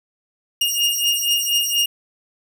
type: beating tone pair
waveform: sawtooth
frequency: 2838 / 2842.2 Hz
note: F7 / F7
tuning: +27 / +30 cents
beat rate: 4.2 Hz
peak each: -17 dBFS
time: 0.61-1.86 s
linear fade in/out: 5 ms
effects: none